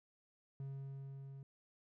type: tone with level ramp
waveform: triangle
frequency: 136.7 Hz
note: C#3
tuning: 24 cents flat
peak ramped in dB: -40 to -47 dBFS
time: 0.6-1.43 s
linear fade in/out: 2 ms
effects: none